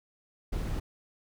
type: noise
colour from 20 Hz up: brown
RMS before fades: -32 dBFS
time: 0.52-0.8 s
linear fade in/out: 10 ms
effects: none